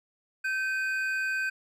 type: tone pair together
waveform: triangle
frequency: 1547.7 / 2489 Hz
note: G6 / D#7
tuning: -23 / 0 cents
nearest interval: minor sixth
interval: 823 cents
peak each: -26 / -33 dBFS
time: 0.44-1.5 s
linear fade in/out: 10 ms
effects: none